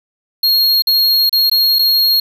square tone with dropouts, 4272 Hz, C8, 35 cents sharp, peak -10 dBFS, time 0.43-2.2 s, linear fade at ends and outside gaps 5 ms, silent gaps 0.822-0.87 / 1.295-1.327 / 1.498-1.514 / 1.787-1.791 s, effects 8-bit

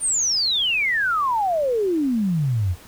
sine exponential sweep, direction down, 9397 to 82.41 Hz, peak -18 dBFS, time 0-2.76 s, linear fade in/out 50 ms, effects pink hiss -46 dBFS RMS until 2.87 s

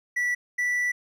triangle tone pair in turn, 1956 / 1964.8 Hz, B6 / B6, -17 / -9 cents, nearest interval unison, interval 8 cents, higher second, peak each -21 dBFS, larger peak neither, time 0.16-0.35 / 0.58-0.92 s, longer second, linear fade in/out 10 ms, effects none

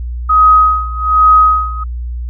sine tone with tremolo, 1260 Hz, D#6, 21 cents sharp, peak -3 dBFS, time 0.29-1.84 s, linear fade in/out 10 ms, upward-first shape sine, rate 1.2 Hz, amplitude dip 90%, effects added 60 Hz sine -18 dBFS peak until 2.29 s

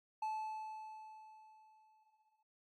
triangle tone with exponential decay, 869 Hz, A5, 22 cents flat, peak -34 dBFS, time 0.22-2.43 s, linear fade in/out 5 ms, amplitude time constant 480 ms, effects noise-tail reverb RT60 0.3 s tail -24 dB re dry + AAC 32 kbps

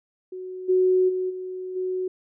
sine tone with level steps, 370 Hz, F#4, in tune, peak -32 / -16 / -23 / -30 / -24 dBFS, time 0.32-2.08 s, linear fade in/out 5 ms, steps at 0.68 / 1.08 / 1.29 / 1.75 s, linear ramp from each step 20 ms, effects none

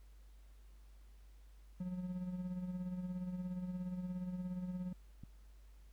triangle tone with tremolo, 181.3 Hz, F#3, 35 cents flat, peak -35 dBFS, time 1.8-4.93 s, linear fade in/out 5 ms, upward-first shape sine, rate 17 Hz, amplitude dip 50%
click, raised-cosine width 5 ms, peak -37 dBFS, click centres 5.236 s
effects added 50 Hz sine -56 dBFS peak until 5.92 s + pink hiss -73 dBFS RMS until 5.92 s

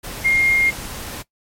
sine tone in noise, 2127 Hz, C7, 28 cents sharp, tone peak -13 dBFS, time 0.24-0.71 s, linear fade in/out 20 ms, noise pink, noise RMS -31 dBFS, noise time 0.03-1.23 s, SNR +15 dB, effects noise-tail reverb RT60 0.1 s tail -19 dB re dry + MP3 64 kbps

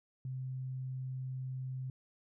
sine tone, 130 Hz, C3, 11 cents flat, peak -37 dBFS, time 0.25-1.9 s, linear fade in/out 2 ms, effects none

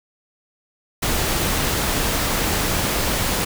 pink noise, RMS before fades -21 dBFS, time 1.02-3.45 s, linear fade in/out 10 ms, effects none

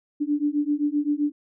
sine beating tone pair, 289.6 / 297.3 Hz, D4 / D4, -24 / +21 cents, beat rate 7.7 Hz, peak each -24 dBFS, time 0.2-1.32 s, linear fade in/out 20 ms, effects none

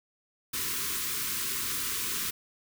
white band-stop noise, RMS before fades -32 dBFS, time 0.53-2.31 s, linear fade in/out 10 ms, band 460 to 990 Hz, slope 96 dB/octave, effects none

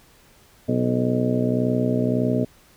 harmonic tone with a mistuned harmonic, 61.74 Hz, B1, in tune, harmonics 2 / 3 / 4 / 5 / 6 / 7 / 8 / 9 / 10, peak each -25 / -29 / -22 / -31 / -33 / -27 / -34 / -38 / -28 dBFS, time 0.68-2.45 s, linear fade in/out 10 ms, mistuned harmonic 8, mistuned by +38 cents, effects pink hiss -54 dBFS RMS until 2.76 s

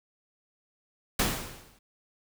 pink noise with exponential decay, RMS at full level -23 dBFS, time 1.19-1.79 s, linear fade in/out 5 ms, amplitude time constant 130 ms, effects none

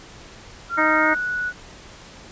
sine tone with pitch glide, 1381 to 1471.6 Hz, F6 to F#6, -20 to -10 cents, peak -22 dBFS, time 0.69-1.53 s, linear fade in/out 50 ms, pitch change +110 cents, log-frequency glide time 0.97-1.13 s
harmonic tone, 311.1 Hz, D#4, in tune, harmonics 1 / 2 / 3 / 4 / 5 / 6 / 7, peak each -24 / -24 / -24 / -24 / -24 / -24 / -24 dBFS, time 0.77-1.15 s, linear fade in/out 20 ms
effects pink hiss -43 dBFS RMS until 2.31 s + resampled to 16000 Hz

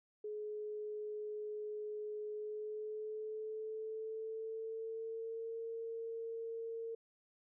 sine tone with pitch glide, 422.9 to 455.9 Hz, G#4 to A#4, +31 to -39 cents, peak -40 dBFS, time 0.24-6.95 s, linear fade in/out 5 ms, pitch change +130 cents, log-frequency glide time 2.3-5.6 s, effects none

